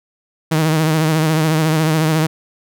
sawtooth tone with vibrato, 157.5 Hz, D#3, 21 cents sharp, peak -9 dBFS, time 0.51-2.27 s, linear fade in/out 10 ms, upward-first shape triangle, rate 14 Hz, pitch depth 61 cents each way, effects none

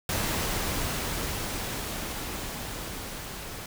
pink noise with level ramp, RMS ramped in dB -28 to -39 dBFS, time 0.09-3.66 s, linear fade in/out 2 ms, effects none

